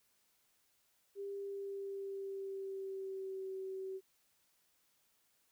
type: tone with pitch glide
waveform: sine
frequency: 398.6 to 381.3 Hz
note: G4 to G4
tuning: +29 to -48 cents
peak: -40 dBFS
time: 1.15-4.01 s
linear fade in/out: 50 ms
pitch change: -77 cents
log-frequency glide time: 1.34-3.51 s
effects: white hiss -75 dBFS RMS until 5.51 s